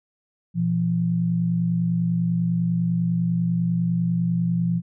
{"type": "tone pair together", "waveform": "sine", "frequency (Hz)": [121.5, 171.53], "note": ["B2", "F3"], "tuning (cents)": [-28, -31], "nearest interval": "tritone", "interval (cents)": 597, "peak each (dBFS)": [-26, -20], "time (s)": [0.54, 4.82], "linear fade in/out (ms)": 50, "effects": []}